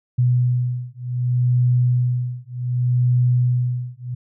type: beating tone pair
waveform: sine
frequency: 123.47 / 124.13 Hz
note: B2 / B2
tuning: 0 / +9 cents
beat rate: 0.66 Hz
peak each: -19 dBFS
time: 0.18-4.15 s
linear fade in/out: 10 ms
effects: none